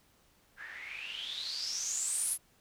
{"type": "noise with low-pass filter sweep", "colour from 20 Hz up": "blue", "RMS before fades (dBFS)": -37, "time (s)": [0.56, 2.38], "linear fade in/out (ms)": 50, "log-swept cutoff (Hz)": [1600, 11000], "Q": 9.7, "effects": ["pink hiss -67 dBFS RMS until 2.6 s"]}